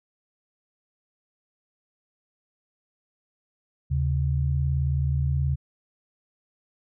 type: tone pair together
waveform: sine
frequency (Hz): 77 / 135.76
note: D#2 / C#3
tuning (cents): -17 / -36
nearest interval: minor seventh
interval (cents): 981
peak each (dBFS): -24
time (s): 3.9-5.56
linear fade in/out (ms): 20
effects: none